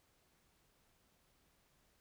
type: silence
effects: pink hiss -74 dBFS RMS until 2 s